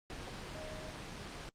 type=tone in noise; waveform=sine; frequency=622.3 Hz; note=D#5; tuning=in tune; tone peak=-46 dBFS; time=0.55-0.9 s; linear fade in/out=0 ms; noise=pink; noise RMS=-44 dBFS; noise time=0.1-1.49 s; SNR=-5 dB; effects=low-pass 6000 Hz 12 dB/octave + Opus 32 kbps